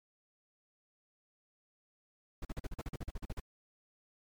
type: noise bursts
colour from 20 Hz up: brown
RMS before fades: -38 dBFS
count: 14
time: 2.42-3.399 s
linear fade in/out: 5 ms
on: 30 ms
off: 43 ms
effects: MP3 96 kbps